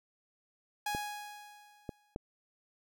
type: tone with exponential decay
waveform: sawtooth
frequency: 830.6 Hz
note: G#5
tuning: in tune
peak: -28 dBFS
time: 0.86-2.15 s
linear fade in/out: 5 ms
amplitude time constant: 280 ms
type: clicks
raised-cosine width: 2 ms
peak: -24 dBFS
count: 3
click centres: 0.949 / 1.892 / 2.161 s
effects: none